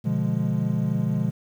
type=chord; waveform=triangle; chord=B diminished seventh; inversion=none; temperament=equal with one note detuned; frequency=123.47 / 147.43 / 174.61 / 207.7 Hz; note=B2 / D3 / F3 / Ab3; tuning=0 / +7 / 0 / 0 cents; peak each=-25 dBFS; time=0.04-1.31 s; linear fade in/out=20 ms; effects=9-bit